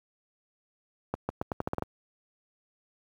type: accelerating click train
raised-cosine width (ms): 1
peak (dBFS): -15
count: 9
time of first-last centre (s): 1.14-1.824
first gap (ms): 150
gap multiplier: 0.83
effects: high-pass 60 Hz 12 dB/octave + 9-bit